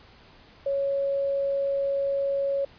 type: tone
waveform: sine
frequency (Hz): 554.4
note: C#5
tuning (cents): 0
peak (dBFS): -23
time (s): 0.66-2.65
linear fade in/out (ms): 5
effects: pink hiss -53 dBFS RMS until 2.78 s + resampled to 11025 Hz